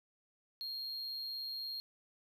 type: tone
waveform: triangle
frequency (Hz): 4239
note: C8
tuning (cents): +22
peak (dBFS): -38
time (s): 0.61-1.8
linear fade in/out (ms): 0
effects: none

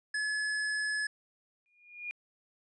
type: tone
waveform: square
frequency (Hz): 1707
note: G#6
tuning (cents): +47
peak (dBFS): -31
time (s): 0.14-1.07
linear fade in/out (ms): 5
type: tone with exponential growth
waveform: sine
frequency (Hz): 2431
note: D#7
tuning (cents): -41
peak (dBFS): -33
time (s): 1.66-2.11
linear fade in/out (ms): 0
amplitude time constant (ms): 96
effects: resampled to 22050 Hz

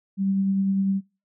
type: tone with tremolo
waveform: sine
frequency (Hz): 194.5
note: G3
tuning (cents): -13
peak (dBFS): -19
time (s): 0.17-1.01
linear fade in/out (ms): 50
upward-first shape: sine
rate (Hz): 10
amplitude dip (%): 25
effects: noise-tail reverb RT60 0.3 s tail -23 dB re dry

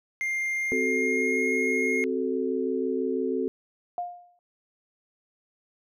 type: tone with pitch glide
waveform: triangle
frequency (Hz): 2109 to 2145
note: C7 to C7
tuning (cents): +13 to +42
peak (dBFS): -24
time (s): 0.21-2.04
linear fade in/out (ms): 0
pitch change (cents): +29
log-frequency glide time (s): 0.54-1.48
type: chord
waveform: sine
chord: F# diminished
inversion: second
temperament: equal with one note detuned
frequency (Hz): 261.6 / 373.9 / 440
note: C4 / F#4 / A4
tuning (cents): 0 / +18 / 0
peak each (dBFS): -29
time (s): 0.72-3.48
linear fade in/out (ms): 0
type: tone with exponential decay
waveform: sine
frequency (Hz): 707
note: F5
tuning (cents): +21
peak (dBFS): -25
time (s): 3.98-4.39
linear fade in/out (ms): 1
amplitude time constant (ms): 88
effects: none

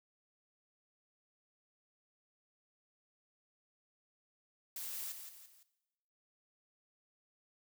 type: noise with echo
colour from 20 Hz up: blue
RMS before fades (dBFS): -43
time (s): 4.76-5.12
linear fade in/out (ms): 2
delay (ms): 170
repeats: 3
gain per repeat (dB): -7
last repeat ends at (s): 5.63
effects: noise-tail reverb RT60 1.0 s tail -17 dB re dry

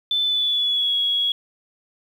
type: tone with pitch glide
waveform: sine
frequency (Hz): 3520 to 3334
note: A7 to G#7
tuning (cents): 0 to +6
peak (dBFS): -18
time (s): 0.11-1.32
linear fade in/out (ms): 2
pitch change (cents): -94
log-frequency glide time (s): 0.23-0.95
effects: 8-bit

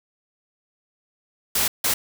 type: noise bursts at uneven times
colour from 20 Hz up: white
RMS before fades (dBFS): -21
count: 2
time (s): 1.55-1.68 / 1.84-1.94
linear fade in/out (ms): 5
effects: none

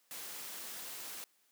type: noise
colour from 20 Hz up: white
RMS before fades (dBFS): -45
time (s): 0.11-1.24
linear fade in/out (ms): 0
effects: white hiss -72 dBFS RMS until 1.51 s + high-pass 200 Hz 12 dB/octave

